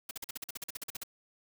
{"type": "noise bursts", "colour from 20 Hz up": "white", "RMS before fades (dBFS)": -39, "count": 15, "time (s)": [0.09, 1.035], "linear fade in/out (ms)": 5, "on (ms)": 21, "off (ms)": 45, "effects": []}